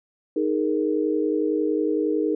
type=chord; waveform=sine; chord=D# suspended fourth; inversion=none; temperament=equal; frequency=311.1 / 415.3 / 466.2 Hz; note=D#4 / G#4 / A#4; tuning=0 / 0 / 0 cents; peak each=-23 / -25 / -26 dBFS; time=0.36-2.35 s; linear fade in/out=5 ms; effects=none